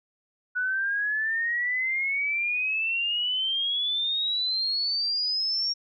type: exponential sweep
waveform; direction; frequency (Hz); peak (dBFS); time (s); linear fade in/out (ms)
sine; up; 1473 to 5588; -24; 0.55-5.74; 20
effects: none